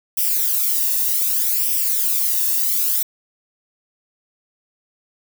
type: noise with flanger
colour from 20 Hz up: violet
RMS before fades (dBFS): -19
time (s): 0.17-3.03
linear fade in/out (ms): 5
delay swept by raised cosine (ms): 0.36 to 1.11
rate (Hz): 0.65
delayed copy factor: +0.7
effects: none